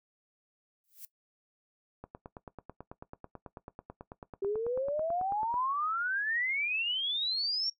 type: noise with exponential growth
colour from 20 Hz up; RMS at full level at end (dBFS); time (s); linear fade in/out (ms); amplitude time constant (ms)
violet; -42; 0.84-1.05; 1; 44
type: click train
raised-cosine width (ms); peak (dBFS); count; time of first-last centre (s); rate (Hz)
1; -29; 33; 2.04-5.541; 9.14
type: exponential sweep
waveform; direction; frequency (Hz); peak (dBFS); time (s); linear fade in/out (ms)
sine; up; 385.9 to 5588; -29; 4.42-7.7; 5
effects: noise-tail reverb RT60 0.1 s tail -17 dB re dry